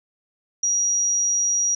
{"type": "tone", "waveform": "sine", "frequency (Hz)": 5750, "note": "F8", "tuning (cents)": 50, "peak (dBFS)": -18, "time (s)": [0.63, 1.75], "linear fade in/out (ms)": 5, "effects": []}